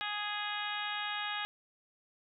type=harmonic tone; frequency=415.3 Hz; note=G#4; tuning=in tune; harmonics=2 / 3 / 4 / 5 / 6 / 7 / 8 / 9; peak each=-41 / -42 / -40 / -45 / -44 / -44 / -44 / -44 dBFS; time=0.01-1.45 s; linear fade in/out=0 ms; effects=none